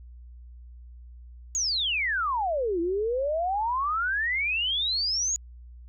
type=exponential two-way sweep; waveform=sine; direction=down then up; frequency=6870 to 329.6 to 6870 Hz; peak=-24 dBFS; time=1.55-5.36 s; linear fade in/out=0 ms; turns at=2.8 s; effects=added 60 Hz sine -43 dBFS peak until 5.88 s